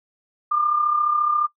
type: tone with amplitude modulation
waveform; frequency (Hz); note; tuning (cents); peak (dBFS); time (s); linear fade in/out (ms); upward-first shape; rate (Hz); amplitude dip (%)
sine; 1200; D6; +37; -15; 0.51-1.47; 10; sine; 34.4; 55
effects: noise-tail reverb RT60 0.1 s tail -20 dB re dry